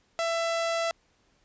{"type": "tone", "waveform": "sawtooth", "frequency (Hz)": 667, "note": "E5", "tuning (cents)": 20, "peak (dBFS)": -22, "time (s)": [0.19, 0.91], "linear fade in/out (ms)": 0, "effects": ["pink hiss -67 dBFS RMS until 1.44 s", "resampled to 16000 Hz"]}